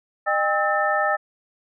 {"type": "tone cluster", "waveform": "sine", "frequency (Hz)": [610, 800, 1296, 1790], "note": ["D#5", "G5", "E6", "A6"], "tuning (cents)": [-34, 35, -30, 29], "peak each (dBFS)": -24, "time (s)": [0.26, 1.17], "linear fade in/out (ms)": 20, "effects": []}